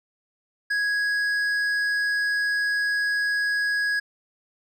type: tone with hard clipping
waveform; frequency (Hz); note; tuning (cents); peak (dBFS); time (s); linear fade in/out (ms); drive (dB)
triangle; 1661.2; G#6; 0; -23; 0.7-4; 10; 10
effects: none